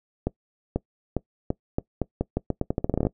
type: accelerating click train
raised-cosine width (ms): 2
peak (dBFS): -10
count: 20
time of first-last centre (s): 0.27-3.069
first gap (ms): 490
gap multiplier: 0.83
effects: noise-tail reverb RT60 0.1 s tail -22 dB re dry